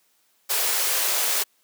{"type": "high-pass noise", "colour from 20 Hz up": "white", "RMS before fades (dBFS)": -23, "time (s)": [0.49, 1.44], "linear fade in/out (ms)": 20, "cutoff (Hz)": 370, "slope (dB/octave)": 48, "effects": ["white hiss -65 dBFS RMS until 1.63 s", "high-pass 200 Hz 12 dB/octave"]}